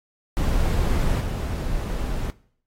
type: noise with level steps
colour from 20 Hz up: brown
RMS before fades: -21 / -26 dBFS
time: 0.37-2.3 s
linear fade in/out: 0 ms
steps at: 1.2 s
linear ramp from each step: 5 ms
effects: noise-tail reverb RT60 0.6 s tail -21 dB re dry + AAC 48 kbps